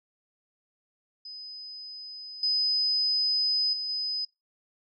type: tone with level steps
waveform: sine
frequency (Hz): 5020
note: D#8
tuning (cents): +15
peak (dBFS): -39 / -23 / -30 / -28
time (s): 1.25-4.25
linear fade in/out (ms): 5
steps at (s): 2.43 / 3.73 / 3.89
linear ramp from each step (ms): 2
effects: noise-tail reverb RT60 0.2 s tail -20 dB re dry